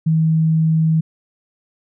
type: tone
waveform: sine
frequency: 160 Hz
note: D#3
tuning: 49 cents sharp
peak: -12 dBFS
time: 0.06-1.01 s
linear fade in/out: 10 ms
effects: none